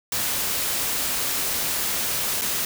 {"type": "noise with dropouts", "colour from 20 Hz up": "white", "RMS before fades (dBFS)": -25, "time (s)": [0.12, 2.65], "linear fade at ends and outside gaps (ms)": 2, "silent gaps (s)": [2.413, 2.418], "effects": []}